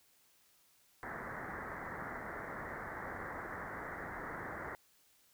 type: low-pass noise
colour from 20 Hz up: white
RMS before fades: -44 dBFS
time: 1.03-4.75 s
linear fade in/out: 0 ms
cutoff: 2000 Hz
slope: 96 dB/octave
effects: white hiss -69 dBFS RMS until 5.33 s